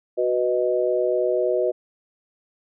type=chord; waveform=sine; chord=B major; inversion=second; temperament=equal; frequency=370 / 493.9 / 622.3 Hz; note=F#4 / B4 / D#5; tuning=0 / 0 / 0 cents; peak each=-23 dBFS; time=0.17-1.72 s; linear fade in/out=20 ms; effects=none